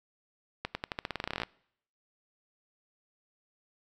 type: accelerating click train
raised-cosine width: 0.3 ms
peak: -16 dBFS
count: 18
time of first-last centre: 0.65-1.434 s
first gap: 100 ms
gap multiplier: 0.89
effects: noise-tail reverb RT60 0.7 s tail -24 dB re dry